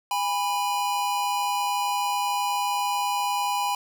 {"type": "tone pair together", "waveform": "square", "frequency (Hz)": [816.7, 987.8], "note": ["G#5", "B5"], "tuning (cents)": [-29, 0], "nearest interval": "minor third", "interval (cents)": 329, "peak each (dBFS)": -27, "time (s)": [0.11, 3.75], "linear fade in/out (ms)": 2, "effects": []}